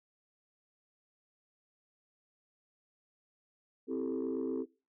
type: chord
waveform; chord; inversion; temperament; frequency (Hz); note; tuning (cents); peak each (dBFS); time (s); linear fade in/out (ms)
sine; A minor seventh; first; equal; 261.6 / 329.6 / 392 / 440; C4 / E4 / G4 / A4; 0 / 0 / 0 / 0; -35 / -38 / -38 / -37; 3.87-4.66; 50
effects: noise-tail reverb RT60 0.3 s tail -20 dB re dry + tanh soft clip ceiling -27 dBFS